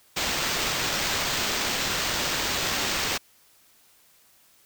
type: noise with sample-and-hold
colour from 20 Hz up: white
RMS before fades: -27 dBFS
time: 0.16-3.18 s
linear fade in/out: 10 ms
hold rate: 11025 Hz
effects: white hiss -59 dBFS RMS until 4.65 s